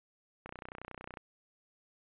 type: click train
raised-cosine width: 0.5 ms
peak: -28 dBFS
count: 23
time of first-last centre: 0.46-1.172 s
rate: 30.9 Hz
effects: resampled to 8000 Hz